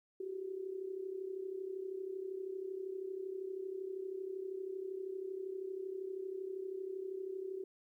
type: tone with amplitude modulation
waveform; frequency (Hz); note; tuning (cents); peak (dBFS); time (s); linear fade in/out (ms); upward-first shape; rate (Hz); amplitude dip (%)
sine; 380.3; F#4; +48; -36; 0.2-7.64; 5; sine; 32.7; 70
effects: 13-bit